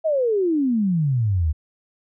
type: exponential sweep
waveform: sine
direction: down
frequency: 659.3 to 72.5 Hz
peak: -17 dBFS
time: 0.04-1.53 s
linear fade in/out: 20 ms
effects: none